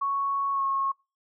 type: tone with pitch glide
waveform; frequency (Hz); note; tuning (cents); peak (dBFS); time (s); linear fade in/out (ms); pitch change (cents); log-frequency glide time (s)
sine; 1108.7 to 1090.3; C#6 to C#6; 0 to -29; -24; 0.01-0.92; 10; -29; 0.52-0.63
effects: noise-tail reverb RT60 0.3 s tail -24 dB re dry